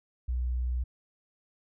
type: tone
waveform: sine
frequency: 61.74 Hz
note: B1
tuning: in tune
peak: -27 dBFS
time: 0.28-0.84 s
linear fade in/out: 10 ms
effects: none